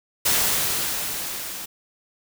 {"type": "noise with level ramp", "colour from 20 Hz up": "white", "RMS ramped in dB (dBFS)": [-19, -34], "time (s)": [0.25, 1.66], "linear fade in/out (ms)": 10, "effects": []}